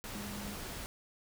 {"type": "tone in noise", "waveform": "sine", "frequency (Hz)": 204.4, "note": "G#3", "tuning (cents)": -27, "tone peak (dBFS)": -43, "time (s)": [0.15, 0.55], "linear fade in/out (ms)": 0, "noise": "pink", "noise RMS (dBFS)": -43, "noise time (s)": [0.04, 0.86], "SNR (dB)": -3, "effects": []}